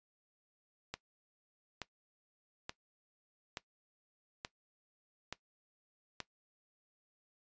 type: click train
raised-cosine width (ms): 0.2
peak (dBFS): -22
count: 7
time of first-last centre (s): 0.94-6.203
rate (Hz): 1.14
effects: noise-tail reverb RT60 0.1 s tail -18 dB re dry + resampled to 16000 Hz